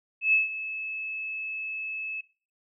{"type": "tone with ADSR envelope", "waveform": "sine", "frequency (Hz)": 2600, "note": "E7", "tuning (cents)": -24, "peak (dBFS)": -17, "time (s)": [0.21, 2.21], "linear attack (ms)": 120, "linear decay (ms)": 150, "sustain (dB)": -14, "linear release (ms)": 6, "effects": ["noise-tail reverb RT60 0.4 s tail -20 dB re dry"]}